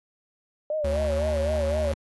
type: tone with vibrato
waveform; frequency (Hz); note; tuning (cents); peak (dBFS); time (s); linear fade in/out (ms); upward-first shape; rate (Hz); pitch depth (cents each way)
sine; 587.3; D5; 0; -24; 0.7-1.92; 2; sine; 3.9; 110
type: tone with pitch glide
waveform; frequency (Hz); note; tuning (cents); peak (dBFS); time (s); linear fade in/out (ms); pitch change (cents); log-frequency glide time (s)
square; 73.7 to 75.9; D2 to D#2; +7 to -42; -27; 0.84-1.94; 5; +51; 1.06-1.16
effects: AAC 32 kbps